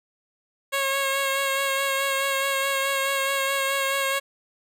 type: tone with vibrato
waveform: 10% pulse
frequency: 546 Hz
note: C#5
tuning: 26 cents flat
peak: -14 dBFS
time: 0.72-4.2 s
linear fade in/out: 20 ms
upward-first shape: sine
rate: 4.7 Hz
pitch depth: 20 cents each way
effects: none